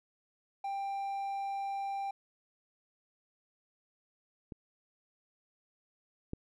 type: tone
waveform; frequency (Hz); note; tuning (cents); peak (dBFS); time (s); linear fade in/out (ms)
triangle; 790; G5; +13; -32; 0.64-2.11; 5
type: clicks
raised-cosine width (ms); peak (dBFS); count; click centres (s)
3; -30 / -24; 2; 4.522 / 6.334
effects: none